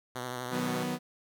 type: tone with vibrato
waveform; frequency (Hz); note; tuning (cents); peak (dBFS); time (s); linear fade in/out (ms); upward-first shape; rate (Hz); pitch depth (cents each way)
5% pulse; 124.8; B2; +19; -24; 0.15-0.84; 10; triangle; 12; 47
type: chord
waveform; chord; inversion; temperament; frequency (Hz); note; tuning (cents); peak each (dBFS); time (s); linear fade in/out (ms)
sawtooth; B major; first; equal; 155.56 / 185 / 246.9; D#3 / F#3 / B3; 0 / 0 / 0; -34 / -33 / -29; 0.5-0.99; 50
effects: none